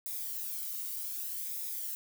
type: noise with flanger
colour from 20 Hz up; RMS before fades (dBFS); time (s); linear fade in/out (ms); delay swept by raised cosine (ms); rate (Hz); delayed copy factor
violet; -38; 0.06-1.95; 0; 0.67 to 1.2; 0.65; -0.5
effects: none

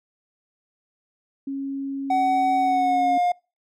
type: tone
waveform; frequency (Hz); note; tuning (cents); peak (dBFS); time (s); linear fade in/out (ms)
sine; 274.2; C#4; -19; -26; 1.47-3.18; 5
type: tone with pitch glide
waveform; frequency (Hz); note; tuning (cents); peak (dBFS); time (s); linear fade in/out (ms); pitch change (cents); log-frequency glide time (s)
triangle; 751 to 710.9; F#5 to F5; +26 to +31; -16; 2.1-3.32; 5; -95; 2.59-3.18
effects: noise-tail reverb RT60 0.3 s tail -26 dB re dry

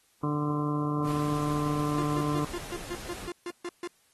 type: harmonic tone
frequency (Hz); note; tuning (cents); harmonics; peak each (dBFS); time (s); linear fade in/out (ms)
148.1; D3; +15; 1 / 2 / 3 / 4 / 5 / 7 / 8 / 9; -30 / -30 / -38 / -45 / -45 / -35 / -41 / -48; 0.23-2.45; 5
type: noise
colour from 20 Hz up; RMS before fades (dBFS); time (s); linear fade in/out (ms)
pink; -42; 1.03-3.31; 50
type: tone bursts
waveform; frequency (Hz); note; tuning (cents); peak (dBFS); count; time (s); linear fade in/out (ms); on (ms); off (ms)
45% pulse; 350; F4; +4; -33; 11; 1.98-3.875; 2; 45; 140
effects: white hiss -66 dBFS RMS until 4.13 s + AAC 32 kbps

